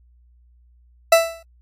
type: tone with exponential decay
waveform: 40% pulse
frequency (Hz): 662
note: E5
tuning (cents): +7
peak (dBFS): -6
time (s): 1.12-1.43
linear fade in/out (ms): 5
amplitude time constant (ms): 67
effects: added 60 Hz sine -51 dBFS peak until 1.61 s + AAC 48 kbps